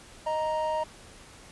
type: tone pair together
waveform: triangle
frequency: 622.3 / 935.6 Hz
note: D#5 / A#5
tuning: 0 / +6 cents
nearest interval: perfect fifth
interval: 706 cents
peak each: -27 dBFS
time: 0.26-0.84 s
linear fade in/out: 10 ms
effects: pink hiss -50 dBFS RMS until 1.51 s + resampled to 24000 Hz